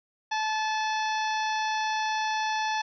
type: harmonic tone with a mistuned harmonic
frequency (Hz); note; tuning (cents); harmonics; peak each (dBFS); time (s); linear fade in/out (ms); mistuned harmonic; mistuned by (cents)
868; A5; -24; 1 / 2 / 3 / 4 / 5 / 6 / 7; -27 / -33 / -37 / -39 / -41 / -43 / -44; 0.31-2.82; 10; 7; -75
effects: none